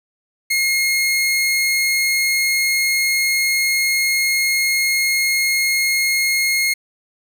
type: tone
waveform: sawtooth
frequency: 2150 Hz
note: C7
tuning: 47 cents sharp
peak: -12 dBFS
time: 0.5-6.74 s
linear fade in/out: 10 ms
effects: none